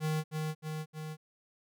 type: tone with echo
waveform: square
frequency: 155.56 Hz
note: D#3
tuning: in tune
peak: -30 dBFS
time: 0-0.24 s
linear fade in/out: 50 ms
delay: 310 ms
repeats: 3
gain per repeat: -3 dB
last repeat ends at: 1.17 s
effects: none